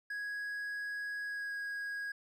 triangle tone with pitch glide, 1661.2 to 1646.9 Hz, G#6 to G#6, 0 to -15 cents, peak -35 dBFS, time 0.1-2.12 s, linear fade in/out 5 ms, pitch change -15 cents, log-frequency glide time 1.25-1.53 s, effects none

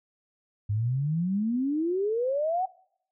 sine exponential sweep, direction up, 100 to 770 Hz, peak -24 dBFS, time 0.69-2.66 s, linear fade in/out 10 ms, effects noise-tail reverb RT60 0.7 s tail -23 dB re dry

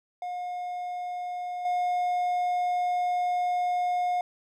triangle tone with level steps, 717 Hz, F5, 45 cents sharp, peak -29 / -22 dBFS, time 0.22-4.21 s, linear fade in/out 2 ms, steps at 1.65 s, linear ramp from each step 5 ms, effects none

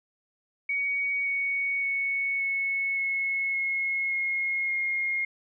sine tone with pitch steps, 2246 / 2230 / 2215 / 2200 / 2185 / 2169 / 2155 / 2140 Hz, C#7 / C#7 / C#7 / C#7 / C#7 / C#7 / C#7 / C7, +22 / +10 / -2 / -14 / -26 / -38 / -49 / +38 cents, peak -25 dBFS, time 0.69-5.25 s, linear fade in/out 5 ms, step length 570 ms, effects none

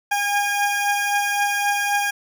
20% pulse beating tone pair, 813 / 816.8 Hz, G#5 / G#5, -37 / -29 cents, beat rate 3.8 Hz, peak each -15 / -21 dBFS, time 0.11-2.11 s, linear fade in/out 10 ms, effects none

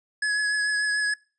square tone with vibrato, 1687 Hz, G#6, 27 cents sharp, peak -23 dBFS, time 0.22-1.14 s, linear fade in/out 5 ms, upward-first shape triangle, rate 6.8 Hz, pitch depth 23 cents each way, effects noise-tail reverb RT60 0.4 s tail -26 dB re dry + resampled to 22050 Hz

